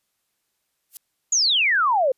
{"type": "noise with exponential growth", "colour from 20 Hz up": "violet", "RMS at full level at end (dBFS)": -29, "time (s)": [0.89, 0.97], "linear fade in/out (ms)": 1, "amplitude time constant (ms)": 16}
{"type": "exponential sweep", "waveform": "sine", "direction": "down", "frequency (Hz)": [6980, 493.9], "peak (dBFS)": -16, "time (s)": [1.32, 2.12], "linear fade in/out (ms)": 5}
{"effects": ["white hiss -74 dBFS RMS until 2.17 s", "resampled to 32000 Hz"]}